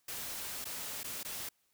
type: noise with dropouts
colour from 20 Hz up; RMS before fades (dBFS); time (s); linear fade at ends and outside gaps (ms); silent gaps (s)
white; -41; 0.08-1.49; 5; 0.644-0.653 / 1.033-1.042 / 1.232-1.248
effects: white hiss -75 dBFS RMS until 1.73 s